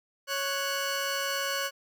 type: tone pair together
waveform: 15% pulse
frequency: 554.4 / 1480 Hz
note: C#5 / F#6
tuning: 0 / 0 cents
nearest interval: octave + perfect fourth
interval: 1700 cents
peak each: -25 dBFS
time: 0.27-1.71 s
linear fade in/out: 50 ms
effects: none